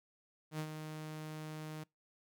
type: tone with ADSR envelope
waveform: sawtooth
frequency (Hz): 155.1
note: D#3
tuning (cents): -5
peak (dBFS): -32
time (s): 0.51-1.84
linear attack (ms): 83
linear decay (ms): 69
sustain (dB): -7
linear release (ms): 10
effects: noise-tail reverb RT60 0.2 s tail -25 dB re dry